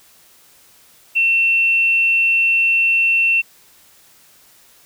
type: tone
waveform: sine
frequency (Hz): 2700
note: E7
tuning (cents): +41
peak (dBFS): -12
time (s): 1.15-3.42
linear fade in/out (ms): 20
effects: white hiss -50 dBFS RMS until 4.85 s